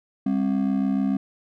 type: ring-modulated tone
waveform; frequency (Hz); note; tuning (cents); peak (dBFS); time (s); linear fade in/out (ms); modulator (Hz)
triangle; 233.1; A#3; 0; -15; 0.26-1.17; 5; 33.4
effects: none